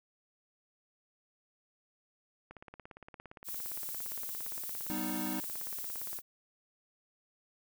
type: click train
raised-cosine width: 0.5 ms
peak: -33 dBFS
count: 65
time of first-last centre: 2.51-6.188 s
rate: 17.4 Hz
type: noise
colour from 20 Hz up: violet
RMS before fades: -40 dBFS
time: 3.44-6.22 s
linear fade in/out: 50 ms
type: chord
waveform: square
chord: G augmented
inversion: none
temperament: equal with one note detuned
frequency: 196 / 249.7 / 311.1 Hz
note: G3 / B3 / D#4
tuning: 0 / +19 / 0 cents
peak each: -41 / -41 / -39 dBFS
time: 4.9-5.4 s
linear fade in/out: 0 ms
effects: none